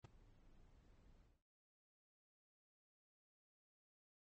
brown noise with ADSR envelope, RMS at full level -45 dBFS, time 0.04-1.43 s, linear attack 8 ms, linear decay 12 ms, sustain -22 dB, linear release 230 ms, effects MP3 32 kbps

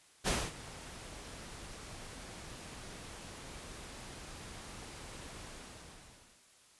pink noise with ADSR envelope, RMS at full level -30 dBFS, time 0.24-6.43 s, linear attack 35 ms, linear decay 240 ms, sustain -18 dB, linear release 980 ms, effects white hiss -63 dBFS RMS until 6.79 s + resampled to 24000 Hz

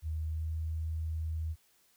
sine tone with pitch glide, 78.7 to 79.8 Hz, D#2 to D#2, +20 to +44 cents, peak -32 dBFS, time 0.02-1.56 s, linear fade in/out 50 ms, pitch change +24 cents, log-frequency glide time 0.25-0.54 s, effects white hiss -68 dBFS RMS until 1.96 s

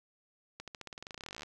accelerating click train, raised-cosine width 0.2 ms, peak -26 dBFS, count 25, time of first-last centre 0.6-1.432 s, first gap 77 ms, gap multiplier 0.92, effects none

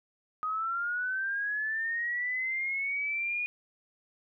sine linear sweep, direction up, 1244.5 to 2457 Hz, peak -29 dBFS, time 0.43-3.46 s, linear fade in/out 0 ms, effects none

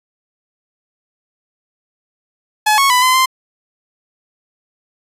sawtooth tone with pitch steps, 852 / 1102 / 996 / 1024 / 1042 Hz, G#5 / C#6 / B5 / C6 / C6, +44 / -11 / +14 / -38 / -7 cents, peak -6 dBFS, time 2.66-3.26 s, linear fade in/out 10 ms, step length 120 ms, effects resampled to 32000 Hz

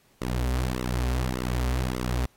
sawtooth tone with flanger, 62.4 Hz, B1, 19 cents sharp, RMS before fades -27 dBFS, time 0.21-2.26 s, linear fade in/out 5 ms, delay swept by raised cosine 1.2 to 6.2 ms, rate 1.7 Hz, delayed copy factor -1, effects pink hiss -63 dBFS RMS until 2.36 s + AAC 48 kbps

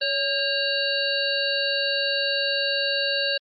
harmonic tone with a mistuned harmonic, 560 Hz, C#5, 18 cents sharp, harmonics 1 / 3 / 5 / 7 / 8, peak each -28 / -28 / -28 / -28 / -28 dBFS, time 0.01-3.38 s, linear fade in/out 10 ms, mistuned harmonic 3, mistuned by -68 cents, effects Opus 24 kbps

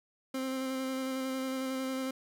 30% pulse tone with vibrato, 262.7 Hz, C4, 7 cents sharp, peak -30 dBFS, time 0.34-2.11 s, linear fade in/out 5 ms, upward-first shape square, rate 11 Hz, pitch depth 12 cents each way, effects none

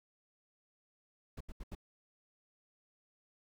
brown noise bursts, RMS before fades -44 dBFS, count 4, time 1.37-1.751 s, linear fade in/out 5 ms, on 36 ms, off 79 ms, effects none

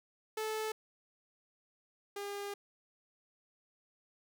sawtooth tone pair in turn, 435.4 / 404 Hz, A4 / G#4, -18 / -48 cents, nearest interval minor second, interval 130 cents, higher first, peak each -31 / -35 dBFS, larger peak first, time 0.37-0.72 / 2.16-2.54 s, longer second, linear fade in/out 5 ms, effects none

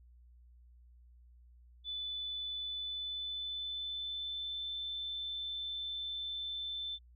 sine tone with pitch glide, 3490 to 3535 Hz, A7 to A7, -15 to +7 cents, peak -37 dBFS, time 1.84-6.99 s, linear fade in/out 50 ms, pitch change +22 cents, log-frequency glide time 2.6-4.72 s, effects added 60 Hz sine -57 dBFS peak until 7.15 s

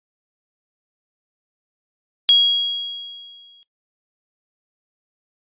sine tone with exponential decay, 3300 Hz, G#7, 12 cents flat, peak -7 dBFS, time 2.29-3.63 s, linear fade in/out 0 ms, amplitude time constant 290 ms, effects noise-tail reverb RT60 0.1 s tail -17 dB re dry + resampled to 8000 Hz

